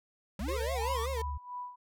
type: linear sweep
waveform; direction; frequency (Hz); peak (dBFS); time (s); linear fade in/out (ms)
square; up; 174 to 1206; -37; 0.39-1.06; 2
type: tone with pitch glide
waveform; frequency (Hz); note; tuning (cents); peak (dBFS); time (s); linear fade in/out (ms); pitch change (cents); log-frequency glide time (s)
sine; 68.3 to 72.28; C#2 to D2; -25 to -27; -34; 0.4-1.38; 10; +98; 0.64-1.23
type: tone with vibrato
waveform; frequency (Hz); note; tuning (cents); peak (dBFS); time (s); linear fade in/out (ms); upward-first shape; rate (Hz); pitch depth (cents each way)
35% pulse; 493.9; B4; 0; -33; 0.48-1.22; 5; sine; 5.2; 170
type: tone with tremolo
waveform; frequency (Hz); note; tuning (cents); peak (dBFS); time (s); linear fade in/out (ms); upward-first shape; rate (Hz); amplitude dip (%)
sine; 987; B5; -1; -36; 0.81-1.76; 10; sine; 2.9; 80
effects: none